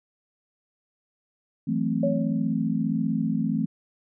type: chord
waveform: sine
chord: F# half-diminished seventh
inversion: third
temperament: equal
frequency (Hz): 164.81 / 185 / 220 / 261.6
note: E3 / F#3 / A3 / C4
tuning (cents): 0 / 0 / 0 / 0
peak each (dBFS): -28 / -32 / -26 / -28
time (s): 1.67-3.66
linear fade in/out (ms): 10
type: tone with exponential decay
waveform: sine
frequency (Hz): 561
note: C#5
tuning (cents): +21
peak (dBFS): -20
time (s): 2.03-2.54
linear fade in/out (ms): 5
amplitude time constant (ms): 110
effects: none